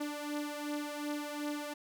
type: beating tone pair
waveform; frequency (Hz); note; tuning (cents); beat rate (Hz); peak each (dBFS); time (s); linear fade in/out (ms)
sawtooth; 293.7 / 296.4; D4 / D4; 0 / +16; 2.7; -34 / -37; 0-1.74; 10
effects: none